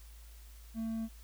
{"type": "tone", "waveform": "triangle", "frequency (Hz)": 224.3, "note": "A3", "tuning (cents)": 34, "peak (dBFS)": -32, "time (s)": [0.74, 1.09], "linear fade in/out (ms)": 50, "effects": ["added 55 Hz sine -50 dBFS peak until 1.23 s", "white hiss -61 dBFS RMS until 1.23 s"]}